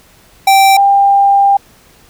square / sine tone pair in turn, 780 / 796.4 Hz, G5 / G5, -9 / +27 cents, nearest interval unison, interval 36 cents, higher second, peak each -5 dBFS, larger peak neither, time 0.47-0.77 / 0.77-1.57 s, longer second, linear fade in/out 5 ms, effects pink hiss -45 dBFS RMS until 2.09 s

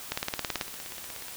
two click trains, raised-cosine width 0.2 ms, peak -11 / -23 dBFS, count 10 / 14, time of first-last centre 0.12-0.612 / 0.5-1.283 s, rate 18.3 / 16.6 Hz, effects white hiss -42 dBFS RMS until 1.36 s

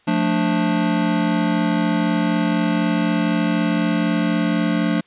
square chord, D minor, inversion first, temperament just, 176.2 / 220.2 / 293.7 Hz, F3 / A3 / D4, +16 / +2 / 0 cents, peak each -22 dBFS, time 0.07-5.01 s, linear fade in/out 10 ms, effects white hiss -57 dBFS RMS until 5.06 s + resampled to 8000 Hz

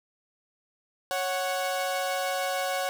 sawtooth tone pair together, 553.4 / 740 Hz, C#5 / F#5, -3 / 0 cents, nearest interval perfect fourth, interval 503 cents, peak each -26 dBFS, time 1.11-2.89 s, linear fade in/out 0 ms, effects none

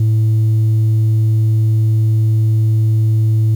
sine tone, 110 Hz, A2, in tune, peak -7 dBFS, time 0-3.55 s, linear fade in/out 5 ms, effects tanh soft clip ceiling -9 dBFS + 7-bit

